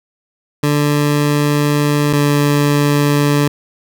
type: tone pair in turn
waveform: 20% pulse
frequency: 146.6 / 145.17 Hz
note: D3 / D3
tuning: -3 / -20 cents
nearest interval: unison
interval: 17 cents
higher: first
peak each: -7 / -6 dBFS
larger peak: second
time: 0.63-2.13 / 2.13-3.48 s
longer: first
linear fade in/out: 5 ms
effects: none